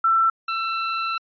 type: tone pair in turn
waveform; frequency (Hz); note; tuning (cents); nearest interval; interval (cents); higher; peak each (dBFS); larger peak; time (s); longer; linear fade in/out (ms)
sine / sawtooth; 1338 / 1338; E6 / E6; +25 / +25; unison; 0; neither; -15 / -19; first; 0.04-0.3 / 0.48-1.18; second; 5
effects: resampled to 11025 Hz